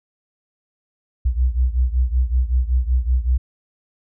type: beating tone pair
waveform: sine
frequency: 60.7 / 66 Hz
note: B1 / C2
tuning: -29 / +16 cents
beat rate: 5.3 Hz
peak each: -17 / -20 dBFS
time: 1.25-3.38 s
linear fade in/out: 10 ms
effects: none